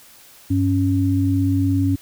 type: tone pair together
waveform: sine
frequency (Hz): 98 / 276.9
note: G2 / C#4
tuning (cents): 0 / -2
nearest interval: octave + tritone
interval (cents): 1798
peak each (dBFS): -18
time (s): 0.5-1.96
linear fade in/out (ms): 10
effects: white hiss -47 dBFS RMS until 2.01 s